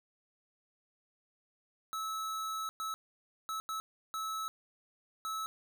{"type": "tone bursts at uneven times", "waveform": "square", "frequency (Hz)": 1300, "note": "E6", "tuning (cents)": -24, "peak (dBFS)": -36, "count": 6, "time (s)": [[1.93, 2.69], [2.8, 2.94], [3.49, 3.6], [3.69, 3.8], [4.14, 4.48], [5.25, 5.46]], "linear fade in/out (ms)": 0, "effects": []}